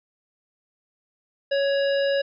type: harmonic tone with a mistuned harmonic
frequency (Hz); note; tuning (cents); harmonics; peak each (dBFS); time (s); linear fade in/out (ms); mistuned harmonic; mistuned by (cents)
556; C#5; +5; 1 / 3 / 5 / 7 / 9; -20 / -30 / -34 / -37 / -39; 1.51-2.22; 10; 5; +37
effects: none